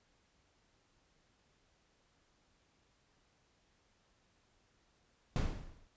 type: noise with exponential decay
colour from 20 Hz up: brown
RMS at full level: -27 dBFS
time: 5.36-5.87 s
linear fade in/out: 1 ms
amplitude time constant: 110 ms
effects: pink hiss -73 dBFS RMS until 5.96 s + resampled to 16000 Hz